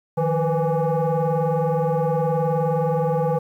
sine tone with frequency modulation, 174.1 Hz, F3, 5 cents flat, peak -17 dBFS, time 0.17-3.39 s, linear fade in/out 10 ms, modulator 329 Hz, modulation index 2, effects tanh soft clip ceiling -13 dBFS + 9-bit

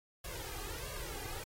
pink noise with flanger, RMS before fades -43 dBFS, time 0.24-1.44 s, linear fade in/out 5 ms, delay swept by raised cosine 1.8 to 2.5 ms, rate 1.5 Hz, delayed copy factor +0.9, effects AAC 48 kbps

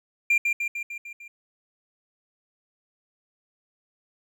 triangle tone with echo, 2385 Hz, D7, 26 cents sharp, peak -15 dBFS, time 0.3-0.38 s, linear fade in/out 5 ms, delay 150 ms, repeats 6, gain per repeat -4 dB, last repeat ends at 1.28 s, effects tanh soft clip ceiling -11 dBFS

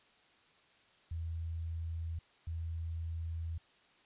sine tone bursts at uneven times, 82.41 Hz, E2, in tune, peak -36 dBFS, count 2, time 1.11-2.19 / 2.47-3.58 s, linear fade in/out 5 ms, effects white hiss -66 dBFS RMS until 4.05 s + resampled to 8000 Hz

